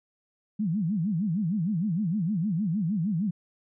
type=tone with vibrato; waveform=sine; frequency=186.2 Hz; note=F#3; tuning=11 cents sharp; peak=-24 dBFS; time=0.59-3.31 s; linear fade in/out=10 ms; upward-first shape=sine; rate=6.5 Hz; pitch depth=290 cents each way; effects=none